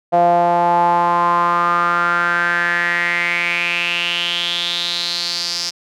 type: tone with band-pass filter sweep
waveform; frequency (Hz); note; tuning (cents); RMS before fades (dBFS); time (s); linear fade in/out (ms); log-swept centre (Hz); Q
sawtooth; 173.2; F3; -14; -17; 0.12-5.71; 20; 670 to 5200; 6.1
effects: none